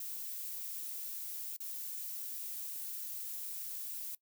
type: noise with dropouts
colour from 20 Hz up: violet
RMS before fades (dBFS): -42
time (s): 0-4.15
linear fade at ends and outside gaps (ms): 2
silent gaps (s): 1.565-1.603
effects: noise-tail reverb RT60 0.1 s tail -21 dB re dry